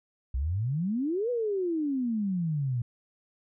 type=exponential two-way sweep; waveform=sine; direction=up then down; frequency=59.7 to 500 to 116.3 Hz; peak=-26 dBFS; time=0.34-2.82 s; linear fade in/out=5 ms; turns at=1.3 s; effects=none